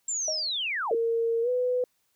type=linear sweep; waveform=sine; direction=down; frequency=7459 to 318.4 Hz; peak=-27 dBFS; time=0.08-0.95 s; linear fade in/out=5 ms
type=tone with exponential decay; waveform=sine; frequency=622.3 Hz; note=D#5; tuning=in tune; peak=-27 dBFS; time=0.28-0.54 s; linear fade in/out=2 ms; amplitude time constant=56 ms
type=tone with pitch glide; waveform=sine; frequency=460 to 498.7 Hz; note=A#4 to B4; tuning=-23 to +17 cents; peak=-23 dBFS; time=0.91-1.84 s; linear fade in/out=2 ms; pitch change=+140 cents; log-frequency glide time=1.42-1.49 s
effects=white hiss -72 dBFS RMS until 2.15 s